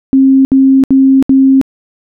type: tone bursts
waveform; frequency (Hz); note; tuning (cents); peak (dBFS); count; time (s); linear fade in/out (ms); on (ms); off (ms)
sine; 267.6; C4; +39; -3; 4; 0.13-1.614; 0; 320; 68
effects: none